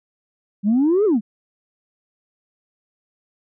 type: exponential two-way sweep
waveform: sine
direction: up then down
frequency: 192.9 to 444.4 to 192.9 Hz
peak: -12 dBFS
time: 0.63-1.21 s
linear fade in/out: 50 ms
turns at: 1.05 s
effects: tanh soft clip ceiling -11 dBFS